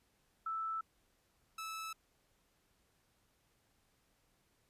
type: tone pair in turn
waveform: sine / sawtooth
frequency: 1318.5 / 1307.9 Hz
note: E6 / E6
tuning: 0 / -14 cents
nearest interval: unison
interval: 14 cents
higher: first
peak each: -36 / -38 dBFS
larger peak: first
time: 0.46-0.81 / 1.58-1.93 s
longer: neither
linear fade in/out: 5 ms
effects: pink hiss -75 dBFS RMS until 4.69 s + resampled to 32000 Hz